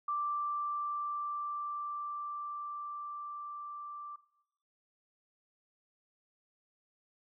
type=tone with level ramp; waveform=sine; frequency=1174.7 Hz; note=D6; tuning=in tune; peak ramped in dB=-31 to -42 dBFS; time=0.08-4.16 s; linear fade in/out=5 ms; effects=noise-tail reverb RT60 0.8 s tail -17 dB re dry